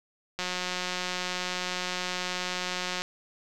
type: click train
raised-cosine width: 0.2 ms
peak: -14 dBFS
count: 477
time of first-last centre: 0.39-3.02 s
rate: 181 Hz
effects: none